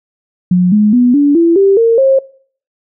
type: tone with pitch steps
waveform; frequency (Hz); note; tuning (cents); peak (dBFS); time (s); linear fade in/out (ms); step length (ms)
sine; 180 / 210.4 / 245.9 / 287.4 / 335.9 / 392.6 / 458.8 / 536.3; F#3 / G#3 / B3 / D4 / E4 / G4 / A#4 / C5; -47 / +23 / -7 / -37 / +33 / +3 / -28 / +43; -5; 0.51-2.19; 5; 210
effects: noise-tail reverb RT60 0.5 s tail -21 dB re dry